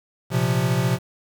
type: chord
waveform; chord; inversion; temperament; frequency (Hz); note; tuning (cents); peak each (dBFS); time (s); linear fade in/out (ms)
square; Bb suspended second; none; equal; 116.54 / 130.81 / 174.61; Bb2 / C3 / F3; 0 / 0 / 0; -25 / -22 / -25; 0.3-0.99; 50
effects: 7-bit